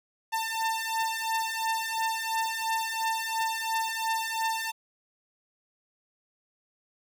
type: beating tone pair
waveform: sawtooth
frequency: 895 / 897.9 Hz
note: A5 / A5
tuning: +29 / +35 cents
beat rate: 2.9 Hz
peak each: -27 dBFS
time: 0.32-4.72 s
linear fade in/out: 20 ms
effects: none